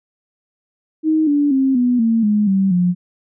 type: tone with pitch steps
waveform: sine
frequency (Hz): 313.9 / 289.5 / 267 / 246.3 / 227.1 / 209.5 / 193.23 / 178.22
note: D#4 / D4 / C4 / B3 / A#3 / G#3 / G3 / F3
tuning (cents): +15 / -25 / +35 / -5 / -45 / +15 / -25 / +35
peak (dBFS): -12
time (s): 1.03-2.95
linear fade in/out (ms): 50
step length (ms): 240
effects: none